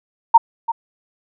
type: tone with echo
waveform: sine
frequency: 921 Hz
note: A#5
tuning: 21 cents flat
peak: -3 dBFS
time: 0.34-0.38 s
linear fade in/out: 10 ms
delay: 340 ms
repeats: 1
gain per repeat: -14 dB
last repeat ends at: 0.72 s
effects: none